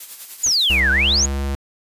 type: noise with tremolo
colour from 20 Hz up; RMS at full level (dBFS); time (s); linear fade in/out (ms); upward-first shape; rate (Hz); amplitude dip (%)
blue; -32; 0-0.8; 5; sine; 10; 55
type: exponential two-way sweep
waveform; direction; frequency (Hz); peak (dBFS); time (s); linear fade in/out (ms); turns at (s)
sine; down then up; 7100 to 1460 to 7100; -14; 0.43-1.26; 10; 0.91
type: noise with exponential decay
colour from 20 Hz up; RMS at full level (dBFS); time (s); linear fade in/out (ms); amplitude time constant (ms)
pink; -28; 0.46-0.58; 5; 26
type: tone with pitch glide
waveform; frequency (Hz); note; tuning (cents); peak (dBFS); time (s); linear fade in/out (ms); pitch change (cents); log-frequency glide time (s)
square; 65.8 to 69.07; C2 to C#2; +10 to -6; -21; 0.7-1.55; 0; +84; 0.81-1.11
effects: resampled to 32000 Hz